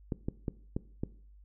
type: clicks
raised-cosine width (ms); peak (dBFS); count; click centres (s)
3; -19; 5; 0.122 / 0.285 / 0.482 / 0.765 / 1.035
effects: noise-tail reverb RT60 0.5 s tail -19 dB re dry + added 50 Hz sine -53 dBFS peak until 1.44 s